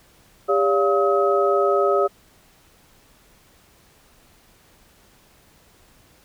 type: tone cluster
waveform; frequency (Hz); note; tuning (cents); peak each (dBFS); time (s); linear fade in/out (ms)
sine; 400.4 / 571 / 695 / 1274; G4 / D5 / F5 / D#6; +37 / -49 / -9 / +41; -19 / -21 / -25 / -22; 0.48-2.08; 20
effects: pink hiss -55 dBFS RMS until 6.24 s